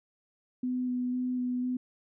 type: tone with vibrato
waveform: sine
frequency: 250.1 Hz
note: B3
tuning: 22 cents sharp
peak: -28 dBFS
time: 0.63-1.77 s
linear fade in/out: 5 ms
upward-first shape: square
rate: 2 Hz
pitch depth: 10 cents each way
effects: none